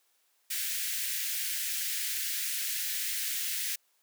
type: high-pass noise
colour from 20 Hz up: white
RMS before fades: -33 dBFS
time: 0.5-3.76 s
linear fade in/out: 10 ms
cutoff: 1600 Hz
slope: 48 dB/octave
effects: white hiss -71 dBFS RMS until 4.02 s + high-pass 400 Hz 12 dB/octave